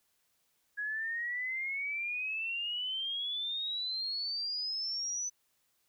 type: exponential sweep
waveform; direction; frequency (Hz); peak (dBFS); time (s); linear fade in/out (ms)
sine; up; 1661.2 to 6040; -33; 0.77-5.3; 20
effects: white hiss -75 dBFS RMS until 5.88 s